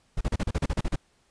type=noise bursts; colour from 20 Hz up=brown; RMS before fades=-25 dBFS; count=11; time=0.17-0.959 s; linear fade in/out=5 ms; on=39 ms; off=36 ms; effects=pink hiss -66 dBFS RMS until 1.3 s + resampled to 22050 Hz